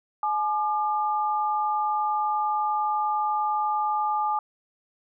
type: tone pair together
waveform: sine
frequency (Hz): 848.5 / 1200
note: G#5 / D6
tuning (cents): +37 / +37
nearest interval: tritone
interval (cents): 600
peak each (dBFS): -24 / -27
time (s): 0.23-4.39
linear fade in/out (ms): 2
effects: none